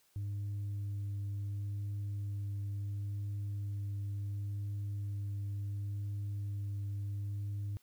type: tone with vibrato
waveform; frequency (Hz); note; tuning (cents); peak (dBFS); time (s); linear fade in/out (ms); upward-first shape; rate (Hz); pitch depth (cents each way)
sine; 101.1; G#2; -46; -33; 0.16-7.77; 0; triangle; 0.71; 10
effects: tanh soft clip ceiling -34 dBFS + white hiss -70 dBFS RMS until 7.82 s